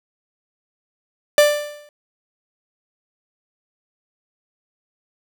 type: tone with exponential decay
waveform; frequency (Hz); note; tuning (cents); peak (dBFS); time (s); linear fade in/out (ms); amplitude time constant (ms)
45% pulse; 590; D5; +8; -7; 1.38-1.89; 1; 110
effects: none